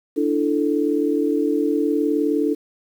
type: chord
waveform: sine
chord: D suspended second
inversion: none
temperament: equal with one note detuned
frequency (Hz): 293.7 / 333.1 / 440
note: D4 / E4 / A4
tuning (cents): 0 / +18 / 0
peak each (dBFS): -20 / -23 / -22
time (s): 0.16-2.55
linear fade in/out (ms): 20
effects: 8-bit